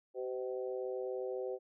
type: harmonic tone with a mistuned harmonic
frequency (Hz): 127.7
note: C3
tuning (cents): -42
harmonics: 3 / 4 / 5 / 6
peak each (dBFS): -39 / -39 / -48 / -51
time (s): 0.14-1.59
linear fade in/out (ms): 50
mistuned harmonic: 5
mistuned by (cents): -31
effects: none